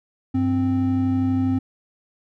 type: tone pair together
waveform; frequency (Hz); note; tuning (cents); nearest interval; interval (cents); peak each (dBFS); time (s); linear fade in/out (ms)
triangle; 97.99 / 261.6; G2 / C4; 0 / 0; octave + perfect fourth; 1700; -22 / -17; 0.34-1.59; 10
effects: none